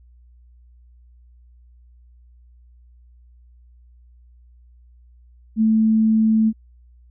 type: tone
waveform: sine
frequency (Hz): 220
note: A3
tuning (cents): 0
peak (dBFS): -13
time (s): 5.56-6.53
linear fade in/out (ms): 50
effects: added 60 Hz sine -47 dBFS peak until 7.1 s